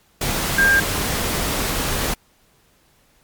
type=tone in noise; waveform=sine; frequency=1600 Hz; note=G6; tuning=35 cents sharp; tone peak=-12 dBFS; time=0.58-0.8 s; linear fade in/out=5 ms; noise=pink; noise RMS=-22 dBFS; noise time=0.21-2.14 s; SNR=+7 dB; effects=pink hiss -58 dBFS RMS until 3.23 s + MP3 96 kbps